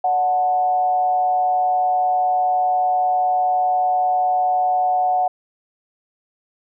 sine tone with frequency modulation, 734 Hz, F#5, 14 cents flat, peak -15 dBFS, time 0.04-5.28 s, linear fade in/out 5 ms, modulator 151 Hz, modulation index 0.4, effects none

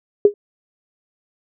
sine tone with exponential decay, 410 Hz, G#4, 22 cents flat, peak -3 dBFS, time 0.25-0.34 s, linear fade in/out 2 ms, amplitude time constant 19 ms, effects none

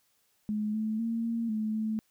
sine tone with pitch steps, 211.9 / 217.6 / 229 / 230.5 / 216.3 / 218.2 Hz, G#3 / A3 / A#3 / A#3 / A3 / A3, +35 / -19 / -31 / -19 / -29 / -14 cents, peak -28 dBFS, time 0.49-1.99 s, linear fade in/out 0 ms, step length 250 ms, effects white hiss -71 dBFS RMS until 2.1 s

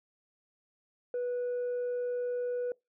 sine tone, 490.4 Hz, B4, 12 cents flat, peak -28 dBFS, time 1.14-2.72 s, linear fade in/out 2 ms, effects noise-tail reverb RT60 0.2 s tail -25 dB re dry + tanh soft clip ceiling -29 dBFS

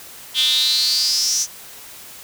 square tone with high-pass filter sweep, 138.59 Hz, C#3, in tune, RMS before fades -18 dBFS, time 0.34-1.47 s, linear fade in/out 50 ms, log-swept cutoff 3300 to 6100 Hz, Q 9.7, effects white hiss -39 dBFS RMS until 2.23 s

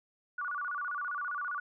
sine tone with vibrato, 1300 Hz, E6, 24 cents flat, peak -33 dBFS, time 0.38-1.6 s, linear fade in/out 5 ms, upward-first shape square, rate 15 Hz, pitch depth 200 cents each way, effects none

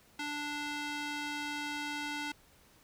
square tone with band-pass filter, 293.7 Hz, D4, in tune, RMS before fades -38 dBFS, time 0.19-2.32 s, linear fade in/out 5 ms, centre 2600 Hz, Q 0.69, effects pink hiss -63 dBFS RMS until 2.83 s

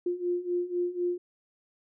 sine beating tone pair, 351 / 355 Hz, F4 / F4, +9 / +28 cents, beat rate 4 Hz, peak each -32 / -29 dBFS, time 0.06-1.18 s, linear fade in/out 5 ms, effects none

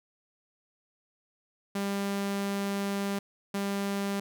sawtooth tone pair in turn, 199.1 / 199.1 Hz, G3 / G3, +27 / +27 cents, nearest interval unison, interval 0 cents, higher neither, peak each -25 dBFS, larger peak neither, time 1.75-3.19 / 3.54-4.2 s, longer first, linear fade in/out 5 ms, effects none

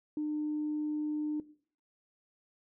sine tone, 301.8 Hz, D4, 47 cents sharp, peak -30 dBFS, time 0.17-1.4 s, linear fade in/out 2 ms, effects noise-tail reverb RT60 0.5 s tail -18 dB re dry + tanh soft clip ceiling -26 dBFS

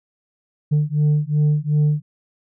sine beating tone pair, 148.2 / 150.9 Hz, D3 / D3, +16 / +47 cents, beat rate 2.7 Hz, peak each -16 dBFS, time 0.71-2.02 s, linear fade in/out 20 ms, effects tanh soft clip ceiling -12 dBFS

